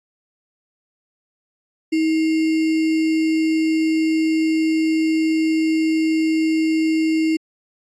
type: tone with sample-and-hold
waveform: sine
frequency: 318.3 Hz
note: D#4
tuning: 39 cents sharp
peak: -15 dBFS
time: 1.92-7.37 s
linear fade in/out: 10 ms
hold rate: 2450 Hz
effects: low-pass 6000 Hz 12 dB/octave + AAC 64 kbps